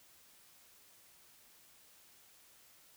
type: silence
effects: white hiss -63 dBFS RMS until 2.96 s